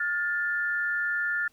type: tone pair together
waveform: sine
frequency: 1419.7 / 1760 Hz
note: F6 / A6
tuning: +28 / 0 cents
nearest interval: major third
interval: 372 cents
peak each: -28 dBFS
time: 0-1.48 s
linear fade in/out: 5 ms
effects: pink hiss -64 dBFS RMS until 1.52 s